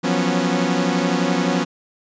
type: tone cluster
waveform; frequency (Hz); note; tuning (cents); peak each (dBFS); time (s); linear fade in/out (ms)
sawtooth; 173.3 / 185 / 245 / 275.3; F3 / F#3 / B3 / C#4; -13 / 0 / -14 / -12; -19; 0.03-1.65; 20
effects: resampled to 16000 Hz